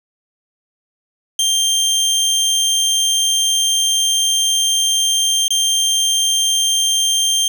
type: tone with dropouts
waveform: 25% pulse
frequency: 3171 Hz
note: G7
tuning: 19 cents sharp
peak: -10 dBFS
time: 1.39-7.48 s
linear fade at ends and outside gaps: 2 ms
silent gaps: 5.481-5.505 s
effects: none